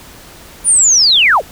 sine linear sweep, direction down, 9720 to 336.2 Hz, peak -6 dBFS, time 0.64-1.42 s, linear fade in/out 50 ms, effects pink hiss -37 dBFS RMS until 1.51 s

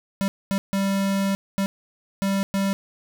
square tone bursts at uneven times, 196 Hz, G3, in tune, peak -21 dBFS, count 6, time 0.21-0.28 / 0.51-0.58 / 0.73-1.35 / 1.58-1.66 / 2.22-2.43 / 2.54-2.73 s, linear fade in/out 0 ms, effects none

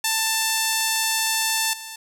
5% pulse tone with level steps, 887 Hz, A5, 14 cents sharp, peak -8 / -22 dBFS, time 0.04-1.96 s, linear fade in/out 5 ms, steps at 1.73 s, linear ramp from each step 5 ms, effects none

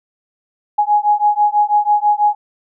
sine beating tone pair, 830.6 / 836.7 Hz, G#5 / G#5, 0 / +13 cents, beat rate 6.1 Hz, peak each -14 dBFS, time 0.78-2.35 s, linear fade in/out 10 ms, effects none

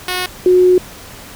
5% pulse / sine tone pair in turn, 364.2 / 364.2 Hz, F#4 / F#4, -27 / -27 cents, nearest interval unison, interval 0 cents, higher neither, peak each -6 dBFS, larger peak neither, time 0.08-0.26 / 0.46-0.78 s, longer second, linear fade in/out 2 ms, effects pink hiss -35 dBFS RMS until 1.35 s

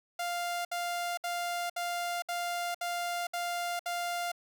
sawtooth tone bursts, 698.5 Hz, F5, in tune, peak -28 dBFS, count 8, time 0.19-4.318 s, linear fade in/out 5 ms, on 460 ms, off 64 ms, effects none

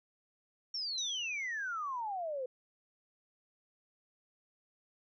sine exponential sweep, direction down, 5588 to 493.9 Hz, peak -35 dBFS, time 0.74-2.46 s, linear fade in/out 5 ms
sine tone with exponential decay, 5950 Hz, F#8, 9 cents sharp, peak -36 dBFS, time 0.98-2 s, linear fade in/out 1 ms, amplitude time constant 220 ms
effects none

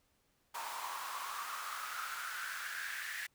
pink noise with high-pass filter sweep, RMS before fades -42 dBFS, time 0.54-3.27 s, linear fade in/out 10 ms, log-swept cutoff 920 to 1800 Hz, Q 5.8, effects pink hiss -75 dBFS RMS until 3.34 s

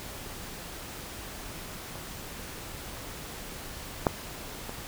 clicks, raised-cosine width 1 ms, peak -26 / -7 / -23 dBFS, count 3, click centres 1.956 / 4.068 / 4.694 s, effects pink hiss -41 dBFS RMS until 4.87 s

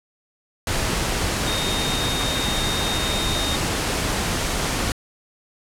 sine tone in noise, 3700 Hz, A#7, 14 cents flat, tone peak -26 dBFS, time 1.47-3.56 s, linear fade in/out 2 ms, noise pink, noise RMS -23 dBFS, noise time 0.67-4.92 s, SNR -6 dB, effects low-pass 10000 Hz 12 dB/octave

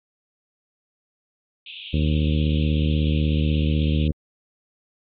pink band-pass noise, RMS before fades -38 dBFS, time 1.66-4.08 s, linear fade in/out 5 ms, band 2500 to 3700 Hz, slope 96 dB/octave
harmonic tone, 76.3 Hz, D#2, 33 cents flat, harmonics 1 / 2 / 3 / 4 / 5 / 6 / 7, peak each -20 / -22 / -26 / -29 / -38 / -36 / -38 dBFS, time 1.93-4.12 s, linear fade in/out 10 ms
effects MP3 32 kbps

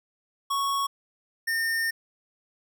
square tone pair in turn, 1108.7 / 1819.8 Hz, C#6 / A#6, 0 / -42 cents, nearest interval major sixth, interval 858 cents, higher second, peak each -25 dBFS, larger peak neither, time 0.5-0.87 / 1.47-1.91 s, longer second, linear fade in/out 10 ms, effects none

